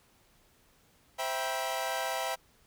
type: chord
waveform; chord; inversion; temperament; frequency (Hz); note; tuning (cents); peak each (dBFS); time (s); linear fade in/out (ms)
sawtooth; C major seventh; none; equal with one note detuned; 523.3 / 659.3 / 784 / 966.3; C5 / E5 / G5 / B5; 0 / 0 / 0 / -38; -35 / -32 / -32 / -34; 1.18-2.36; 20
effects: pink hiss -65 dBFS RMS until 2.66 s